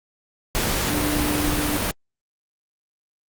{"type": "tone in noise", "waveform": "sine", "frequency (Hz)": 297, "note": "D4", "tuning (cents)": 20, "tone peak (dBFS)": -24, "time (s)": [0.9, 1.77], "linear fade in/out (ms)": 0, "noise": "pink", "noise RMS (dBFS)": -23, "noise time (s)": [0.55, 1.91], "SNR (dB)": -4, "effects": ["Opus 48 kbps"]}